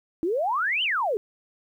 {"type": "exponential two-way sweep", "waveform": "sine", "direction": "up then down", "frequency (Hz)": [311.8, 3139, 388.2], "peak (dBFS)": -22, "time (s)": [0.23, 1.17], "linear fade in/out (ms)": 0, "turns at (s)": 0.83, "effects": ["10-bit"]}